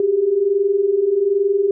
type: tone pair together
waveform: sine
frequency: 381.6 / 402.8 Hz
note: G4 / G4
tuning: -47 / +47 cents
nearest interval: minor second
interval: 94 cents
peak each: -20 / -15 dBFS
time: 0-1.71 s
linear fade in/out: 2 ms
effects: none